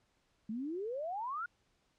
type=exponential sweep; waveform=sine; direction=up; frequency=207.7 to 1460 Hz; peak=-36 dBFS; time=0.49-1.46 s; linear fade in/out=5 ms; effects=pink hiss -75 dBFS RMS until 1.98 s + low-pass 7000 Hz 12 dB/octave